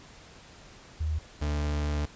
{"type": "tone pair in turn", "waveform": ["sine", "40% pulse"], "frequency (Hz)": [77.78, 73.97], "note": ["D#2", "D2"], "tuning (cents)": [0, 13], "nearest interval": "minor second", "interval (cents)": 87, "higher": "first", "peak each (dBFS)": -26, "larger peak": "neither", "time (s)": [[1, 1.19], [1.41, 2.06]], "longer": "second", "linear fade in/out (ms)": 10, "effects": ["pink hiss -51 dBFS RMS until 2.15 s", "resampled to 16000 Hz"]}